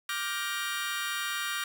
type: chord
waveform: 25% pulse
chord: G minor seventh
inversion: second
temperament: just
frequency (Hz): 1176 / 1411.2 / 1568 / 1881.6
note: D6 / F6 / G6 / Bb6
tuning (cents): +2 / +18 / 0 / +16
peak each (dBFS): -33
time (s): 0.09-1.64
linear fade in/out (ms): 2
effects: none